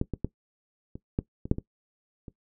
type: clicks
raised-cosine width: 3 ms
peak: -12 / -17 / -14 / -26 / -12 / -23 / -8 / -19 / -28 dBFS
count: 9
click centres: 0.014 / 0.137 / 0.246 / 0.955 / 1.189 / 1.455 / 1.514 / 1.584 / 2.282 s
effects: noise-tail reverb RT60 0.1 s tail -18 dB re dry